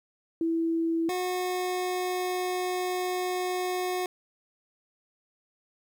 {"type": "tone pair in turn", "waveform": ["sine", "25% pulse"], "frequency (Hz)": [329.6, 364.3], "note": ["E4", "F#4"], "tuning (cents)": [0, -27], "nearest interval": "major second", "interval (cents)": 173, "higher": "second", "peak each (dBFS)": -24, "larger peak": "neither", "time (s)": [[0.41, 1.09], [1.09, 4.06]], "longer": "second", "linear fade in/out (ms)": 2, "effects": ["11-bit"]}